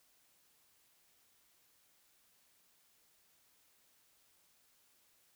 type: silence
effects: white hiss -71 dBFS RMS until 5.35 s